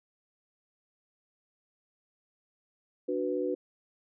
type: chord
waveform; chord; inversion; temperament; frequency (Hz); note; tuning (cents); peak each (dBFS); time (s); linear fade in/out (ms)
sine; B minor; first; equal; 293.7 / 370 / 493.9; D4 / F#4 / B4; 0 / 0 / 0; -34 / -32 / -32; 3.08-3.55; 10
effects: none